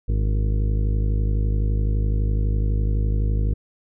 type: harmonic tone with a mistuned harmonic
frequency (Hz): 51.91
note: G#1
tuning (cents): 0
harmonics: 1 / 2 / 3 / 4 / 5 / 6 / 7 / 8 / 9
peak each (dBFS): -19 / -24 / -34 / -35 / -40 / -41 / -41 / -45 / -40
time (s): 0.08-3.54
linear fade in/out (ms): 10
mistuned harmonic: 5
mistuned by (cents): +73
effects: none